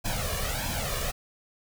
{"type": "noise with flanger", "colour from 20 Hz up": "pink", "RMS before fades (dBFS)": -30, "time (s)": [0.04, 1.12], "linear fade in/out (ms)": 20, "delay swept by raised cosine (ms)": [1.2, 1.74], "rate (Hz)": 1.6, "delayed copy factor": 0.85, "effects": []}